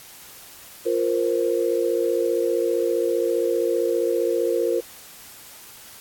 sine chord, F suspended fourth, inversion none, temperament equal with one note detuned, 349.2 / 466.2 / 521.4 Hz, F4 / Bb4 / C5, 0 / 0 / -6 cents, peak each -24 / -22 / -25 dBFS, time 0.85-4.81 s, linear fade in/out 20 ms, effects white hiss -44 dBFS RMS until 6 s + AAC 64 kbps

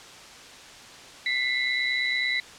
sine tone cluster, 1998 / 2127 / 3943 Hz, B6 / C7 / B7, +20 / +28 / -4 cents, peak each -26 / -29 / -29 dBFS, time 1.26-2.4 s, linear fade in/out 2 ms, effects white hiss -45 dBFS RMS until 2.58 s + low-pass 6000 Hz 12 dB/octave

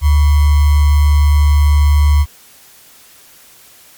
sine tone with sample-and-hold, 73.42 Hz, D2, in tune, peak -6 dBFS, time 0.01-2.26 s, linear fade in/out 50 ms, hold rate 1050 Hz, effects white hiss -43 dBFS RMS until 3.97 s + MP3 96 kbps

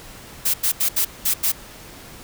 blue noise bursts at uneven times, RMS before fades -19 dBFS, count 6, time 0.45-0.54 / 0.63-0.72 / 0.8-0.89 / 0.96-1.05 / 1.25-1.34 / 1.43-1.52 s, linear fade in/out 10 ms, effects pink hiss -41 dBFS RMS until 2.23 s

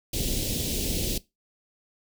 pink band-stop noise, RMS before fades -28 dBFS, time 0.13-1.18 s, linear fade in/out 5 ms, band 490 to 3000 Hz, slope 24 dB/octave, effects noise-tail reverb RT60 0.2 s tail -19 dB re dry

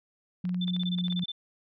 sine tone with pitch glide, 180 to 178.24 Hz, F#3 to F3, -47 to +36 cents, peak -27 dBFS, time 0.44-1.24 s, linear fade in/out 5 ms, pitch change -17 cents, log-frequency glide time 0.62-1.08 s
clicks, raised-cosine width 0.3 ms, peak -31 dBFS, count 10, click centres 0.453 / 0.493 / 0.545 / 0.68 / 0.765 / 0.834 / 0.986 / 1.082 / 1.125 / 1.194 s
sine tone bursts, 3536 Hz, A7, 8 cents sharp, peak -32 dBFS, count 12, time 0.61-1.319 s, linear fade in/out 5 ms, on 38 ms, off 23 ms
effects none

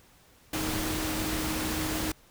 sine tone in noise, 312.9 Hz, D#4, 10 cents sharp, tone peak -33 dBFS, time 0.53-2.12 s, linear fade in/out 5 ms, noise pink, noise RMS -32 dBFS, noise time 0.53-2.12 s, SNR -4 dB, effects pink hiss -59 dBFS RMS until 2.3 s

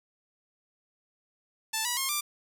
5% pulse tone with pitch steps, 881 / 971.9 / 1072.2 / 1182.8 Hz, A5 / B5 / C6 / D6, +2 / -28 / +42 / +12 cents, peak -16 dBFS, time 1.73-2.21 s, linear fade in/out 10 ms, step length 120 ms, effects none

